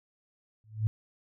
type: tone with exponential growth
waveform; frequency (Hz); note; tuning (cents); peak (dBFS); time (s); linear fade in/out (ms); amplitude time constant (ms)
sine; 108.6; A2; -22; -20; 0.64-0.87; 0; 48
effects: none